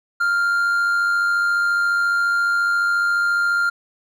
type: tone with amplitude modulation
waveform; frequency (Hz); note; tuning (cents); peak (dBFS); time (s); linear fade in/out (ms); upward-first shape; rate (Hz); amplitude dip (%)
triangle; 1396.9; F6; 0; -13; 0.2-3.7; 10; sine; 94.4; 30
effects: none